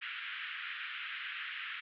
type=band-pass noise; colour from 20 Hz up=pink; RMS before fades=-42 dBFS; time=0.01-1.81 s; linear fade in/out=20 ms; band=1400 to 3200 Hz; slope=48 dB/octave; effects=none